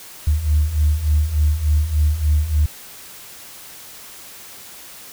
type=beating tone pair; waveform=sine; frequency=73.42 / 76.82 Hz; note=D2 / D#2; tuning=0 / -22 cents; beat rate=3.4 Hz; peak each=-19 / -15 dBFS; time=0.27-2.66 s; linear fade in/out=5 ms; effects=tanh soft clip ceiling -7 dBFS + white hiss -39 dBFS RMS until 5.12 s